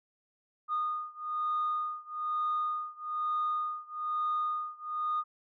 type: beating tone pair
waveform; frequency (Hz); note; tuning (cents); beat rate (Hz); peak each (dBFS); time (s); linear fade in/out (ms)
sine; 1228 / 1229.1; D#6 / D#6; -23 / -22; 1.1; -32 / -33; 0.68-5.24; 50
effects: tanh soft clip ceiling -24 dBFS